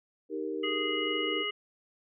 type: chord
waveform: sine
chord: Eb major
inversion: none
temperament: equal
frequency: 311.1 / 392 / 466.2 Hz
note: Eb4 / G4 / Bb4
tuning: 0 / 0 / 0 cents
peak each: -36 dBFS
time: 0.29-1.45 s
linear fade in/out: 50 ms
type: harmonic tone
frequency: 415.3 Hz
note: G#4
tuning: in tune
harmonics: 1 / 3 / 5 / 7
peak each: -38 / -39 / -35 / -33 dBFS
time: 0.63-1.51 s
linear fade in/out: 10 ms
effects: none